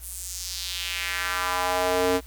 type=tone with high-pass filter sweep; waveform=square; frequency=91.1 Hz; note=F#2; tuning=26 cents flat; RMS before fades=-27 dBFS; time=0-2.21 s; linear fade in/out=50 ms; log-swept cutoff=11000 to 350 Hz; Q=2; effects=added 60 Hz sine -42 dBFS peak until 2.26 s + white hiss -52 dBFS RMS until 2.26 s